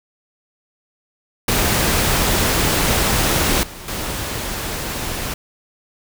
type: noise with level steps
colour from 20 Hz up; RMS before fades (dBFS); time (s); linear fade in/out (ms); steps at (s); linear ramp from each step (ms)
pink; -17 / -35 / -25; 1.48-5.34; 5; 3.63 / 3.88; 2
effects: none